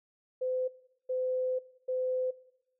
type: tone bursts at uneven times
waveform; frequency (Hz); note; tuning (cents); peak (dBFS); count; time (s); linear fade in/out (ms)
sine; 511; C5; -41; -29; 3; 0.41-0.68 / 1.09-1.59 / 1.88-2.31; 10
effects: noise-tail reverb RT60 0.8 s tail -18 dB re dry